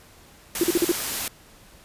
white noise, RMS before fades -28 dBFS, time 0.55-1.28 s, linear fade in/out 2 ms
sine tone bursts, 344 Hz, F4, 26 cents flat, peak -16 dBFS, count 5, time 0.61-0.916 s, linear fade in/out 2 ms, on 26 ms, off 44 ms
effects pink hiss -51 dBFS RMS until 1.84 s + resampled to 32000 Hz

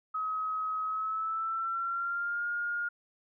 sine tone with pitch glide, 1273 to 1420.7 Hz, D#6 to F6, +39 to +29 cents, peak -30 dBFS, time 0.14-2.89 s, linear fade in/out 10 ms, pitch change +190 cents, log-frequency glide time 0.85-2.46 s, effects none

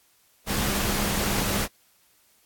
sine tone in noise, 201.2 Hz, G3, 45 cents sharp, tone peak -31 dBFS, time 0.46-1.68 s, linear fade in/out 50 ms, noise pink, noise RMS -26 dBFS, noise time 0.46-1.68 s, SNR -8 dB, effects white hiss -62 dBFS RMS until 2.45 s + AAC 64 kbps

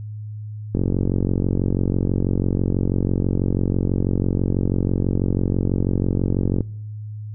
click train, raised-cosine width 3 ms, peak -7 dBFS, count 271, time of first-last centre 0.75-6.607 s, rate 46.1 Hz, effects noise-tail reverb RT60 0.8 s tail -24 dB re dry + added 106 Hz sine -29 dBFS peak until 7.34 s

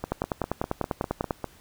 two click trains, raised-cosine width 1 ms, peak -15 / -11 dBFS, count 8 / 13, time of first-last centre 0.04-1.443 / 0.12-1.308 s, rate 4.99 / 10.1 Hz, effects pink hiss -55 dBFS RMS until 1.6 s

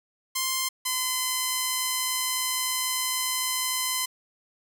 5% pulse tone pair in turn, 1046.5 / 1023.8 Hz, C6 / C6, 0 / -38 cents, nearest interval unison, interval 38 cents, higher first, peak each -13 dBFS, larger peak neither, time 0.35-0.69 / 0.85-4.06 s, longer second, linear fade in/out 10 ms, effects none

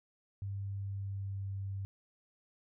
sine tone with pitch glide, 99 to 97.81 Hz, G2 to G2, +18 to -3 cents, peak -36 dBFS, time 0.42-1.85 s, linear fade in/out 0 ms, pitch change -21 cents, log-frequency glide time 0.7-1.53 s, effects none

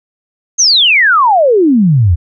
sine exponential sweep, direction down, 6550 to 77.78 Hz, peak -5 dBFS, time 0.58-2.16 s, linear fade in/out 20 ms, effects none

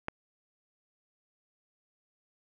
click, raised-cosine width 0.5 ms, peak -17 dBFS, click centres 0.084 s, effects none

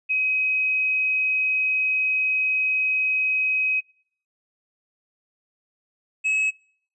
sine / triangle tone pair in turn, 2532 / 2569 Hz, D#7 / E7, +30 / -45 cents, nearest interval unison, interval 25 cents, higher second, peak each -19 / -18 dBFS, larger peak second, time 0.09-3.81 / 6.24-6.51 s, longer first, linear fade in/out 20 ms, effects noise-tail reverb RT60 0.6 s tail -25 dB re dry + resampled to 24000 Hz

